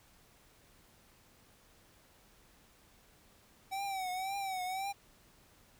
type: tone with vibrato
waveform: square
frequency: 763 Hz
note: G5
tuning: 47 cents flat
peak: -36 dBFS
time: 3.71-4.93 s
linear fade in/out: 20 ms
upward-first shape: triangle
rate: 1.9 Hz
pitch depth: 92 cents each way
effects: pink hiss -64 dBFS RMS until 5.79 s